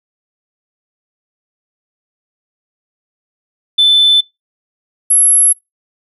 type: tone pair in turn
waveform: sine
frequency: 3520 / 11175 Hz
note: A7 / F9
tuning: 0 / 0 cents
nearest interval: octave + minor sixth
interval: 2000 cents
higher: second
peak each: -4 dBFS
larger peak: neither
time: 3.78-4.21 / 5.1-5.53 s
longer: neither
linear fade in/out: 10 ms
effects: noise-tail reverb RT60 0.2 s tail -25 dB re dry + tanh soft clip ceiling -3 dBFS